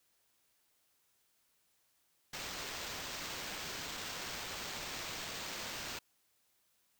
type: noise with sample-and-hold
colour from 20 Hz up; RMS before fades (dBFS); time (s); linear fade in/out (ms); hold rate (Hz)
white; -43; 2.33-5.99; 5; 11025
effects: white hiss -75 dBFS RMS until 6.99 s